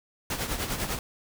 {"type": "noise with tremolo", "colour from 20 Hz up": "pink", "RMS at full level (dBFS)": -28, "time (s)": [0.3, 0.99], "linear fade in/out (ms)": 2, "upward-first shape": "triangle", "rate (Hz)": 10, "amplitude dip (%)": 70, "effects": []}